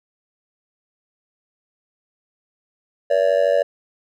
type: tone with amplitude modulation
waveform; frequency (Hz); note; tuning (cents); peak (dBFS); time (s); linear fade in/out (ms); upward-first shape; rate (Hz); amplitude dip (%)
triangle; 571; D5; -49; -8; 3.1-3.63; 10; sine; 93; 100
effects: none